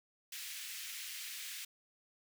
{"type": "high-pass noise", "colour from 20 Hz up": "pink", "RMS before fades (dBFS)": -45, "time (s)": [0.32, 1.65], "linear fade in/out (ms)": 5, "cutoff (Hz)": 2000, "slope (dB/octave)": 24, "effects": []}